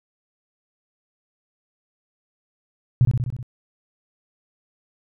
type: tone with echo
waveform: sine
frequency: 124 Hz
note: B2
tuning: 7 cents sharp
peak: -11 dBFS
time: 3.01-3.05 s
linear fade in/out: 0 ms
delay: 63 ms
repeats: 6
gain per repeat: -3 dB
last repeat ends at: 3.428 s
effects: none